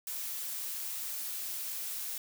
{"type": "noise", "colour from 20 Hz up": "blue", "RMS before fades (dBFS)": -38, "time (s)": [0.07, 2.18], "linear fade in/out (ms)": 2, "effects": []}